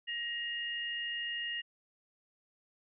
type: tone pair together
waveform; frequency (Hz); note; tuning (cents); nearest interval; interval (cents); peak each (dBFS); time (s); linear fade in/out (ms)
sine; 1887 / 2840; A#6 / F7; +21 / +28; perfect fifth; 707; -38 / -37; 0.07-1.62; 20
effects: none